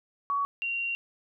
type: tone pair in turn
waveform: sine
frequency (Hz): 1126 / 2758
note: C#6 / F7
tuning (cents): +27 / -22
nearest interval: octave + major third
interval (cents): 1551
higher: second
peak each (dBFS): -25 / -28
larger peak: first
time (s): 0.3-0.45 / 0.62-0.95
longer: second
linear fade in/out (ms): 0
effects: none